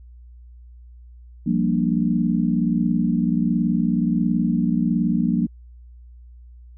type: chord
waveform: sine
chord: G minor seventh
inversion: third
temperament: equal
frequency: 174.61 / 196 / 233.1 / 293.7 Hz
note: F3 / G3 / Bb3 / D4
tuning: 0 / 0 / 0 / 0 cents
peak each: -22 / -24 / -21 / -26 dBFS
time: 1.46-5.47 s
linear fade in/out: 10 ms
effects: added 60 Hz sine -41 dBFS peak until 6.77 s